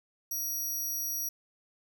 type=tone; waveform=15% pulse; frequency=5750 Hz; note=F8; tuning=50 cents sharp; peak=-26 dBFS; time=0.31-1.29 s; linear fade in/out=5 ms; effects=none